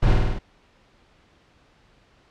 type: noise with echo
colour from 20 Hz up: brown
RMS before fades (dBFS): -18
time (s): 0.02-0.14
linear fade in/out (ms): 10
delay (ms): 50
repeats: 5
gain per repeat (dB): -2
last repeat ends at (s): 0.39
effects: pink hiss -58 dBFS RMS until 2.3 s + low-pass 4000 Hz 12 dB/octave